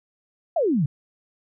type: exponential sweep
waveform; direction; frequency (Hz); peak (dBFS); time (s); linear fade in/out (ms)
sine; down; 724 to 130; -18; 0.56-0.86; 5
effects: none